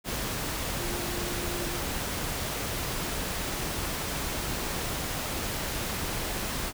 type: tone in noise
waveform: sine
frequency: 349.2 Hz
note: F4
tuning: in tune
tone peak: -37 dBFS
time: 0.77-1.82 s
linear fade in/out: 50 ms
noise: pink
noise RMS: -32 dBFS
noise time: 0.04-6.73 s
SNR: -8 dB
effects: none